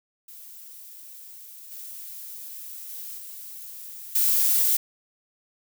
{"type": "noise with level steps", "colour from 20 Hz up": "violet", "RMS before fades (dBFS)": [-44, -39, -37, -40, -21], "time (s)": [0.28, 4.77], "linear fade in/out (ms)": 5, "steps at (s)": [1.71, 2.89, 3.18, 4.15], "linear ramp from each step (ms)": 5, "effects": []}